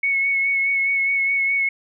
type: tone with vibrato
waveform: sine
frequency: 2204 Hz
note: C#7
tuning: 11 cents flat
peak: -17 dBFS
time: 0.03-1.69 s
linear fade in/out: 5 ms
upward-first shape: sine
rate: 4.8 Hz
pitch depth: 21 cents each way
effects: none